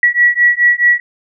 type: beating tone pair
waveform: sine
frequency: 1931 / 1935.7 Hz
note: B6 / B6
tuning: -39 / -35 cents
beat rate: 4.7 Hz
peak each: -11 dBFS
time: 0.03-1 s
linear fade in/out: 2 ms
effects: none